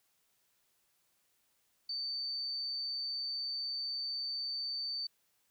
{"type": "tone", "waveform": "sine", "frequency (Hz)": 4568, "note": "D8", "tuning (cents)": -49, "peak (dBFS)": -35, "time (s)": [1.89, 5.07], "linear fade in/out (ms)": 5, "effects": ["white hiss -75 dBFS RMS until 5.5 s"]}